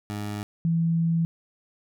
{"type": "tone pair in turn", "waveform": ["20% pulse", "sine"], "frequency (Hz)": [103.83, 165.9], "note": ["G#2", "E3"], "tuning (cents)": [0, 11], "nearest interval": "minor sixth", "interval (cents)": 811, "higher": "second", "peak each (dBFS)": [-25, -20], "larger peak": "second", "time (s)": [[0.1, 0.43], [0.65, 1.25]], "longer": "second", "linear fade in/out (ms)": 0, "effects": []}